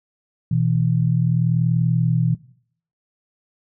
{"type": "tone pair together", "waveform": "sine", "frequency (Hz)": [122.3, 162.9], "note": ["B2", "E3"], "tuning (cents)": [-16, -20], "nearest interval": "perfect fourth", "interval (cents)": 496, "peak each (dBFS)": -19, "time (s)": [0.51, 2.35], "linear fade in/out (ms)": 5, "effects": ["noise-tail reverb RT60 0.6 s tail -18 dB re dry"]}